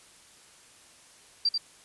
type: tone with echo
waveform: sine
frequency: 4699 Hz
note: D8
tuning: in tune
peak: -21 dBFS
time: 1.45-1.49 s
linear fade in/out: 5 ms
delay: 89 ms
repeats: 1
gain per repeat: -4 dB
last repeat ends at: 1.579 s
effects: white hiss -55 dBFS RMS until 1.84 s + resampled to 24000 Hz